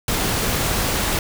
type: noise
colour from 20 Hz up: pink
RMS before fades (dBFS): -21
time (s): 0.08-1.19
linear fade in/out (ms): 2
effects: none